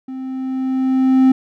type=tone with level ramp; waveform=triangle; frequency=261.6 Hz; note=C4; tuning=in tune; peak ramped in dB=-24 to -5 dBFS; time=0.08-1.32 s; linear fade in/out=5 ms; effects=none